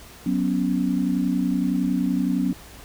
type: chord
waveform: sine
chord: F# suspended fourth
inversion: none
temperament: just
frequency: 185 / 246.7 / 277.5 Hz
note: F#3 / B3 / C#4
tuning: 0 / -2 / +2 cents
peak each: -24 dBFS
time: 0.26-2.53 s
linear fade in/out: 5 ms
effects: added 60 Hz sine -49 dBFS peak until 2.84 s + pink hiss -45 dBFS RMS until 2.84 s